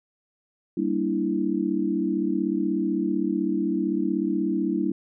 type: chord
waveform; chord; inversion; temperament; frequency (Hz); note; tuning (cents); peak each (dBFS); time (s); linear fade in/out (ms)
sine; E half-diminished seventh; first; equal; 196 / 233.1 / 293.7 / 329.6; G3 / Bb3 / D4 / E4; 0 / 0 / 0 / 0; -28 / -30 / -27 / -26; 0.77-4.92; 5
effects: none